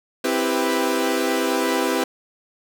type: chord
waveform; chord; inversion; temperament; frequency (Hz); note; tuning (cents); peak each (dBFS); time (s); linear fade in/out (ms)
sawtooth; C major seventh; none; equal with one note detuned; 261.6 / 329.6 / 394.5 / 493.9; C4 / E4 / G4 / B4; 0 / 0 / +11 / 0; -21; 0.24-2.04; 5
effects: none